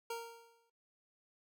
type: tone with exponential decay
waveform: 25% pulse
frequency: 463.5 Hz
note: A#4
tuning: 10 cents flat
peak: -33 dBFS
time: 0.1-0.7 s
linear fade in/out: 5 ms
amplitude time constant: 130 ms
effects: noise-tail reverb RT60 0.1 s tail -17 dB re dry